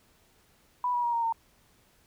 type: tone with pitch steps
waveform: sine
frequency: 987 / 967.8 / 949 / 930.5 / 912.4 Hz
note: B5 / B5 / A#5 / A#5 / A#5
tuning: -1 / -35 / +31 / -3 / -37 cents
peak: -25 dBFS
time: 0.84-1.325 s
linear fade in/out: 2 ms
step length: 97 ms
effects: pink hiss -64 dBFS RMS until 2.06 s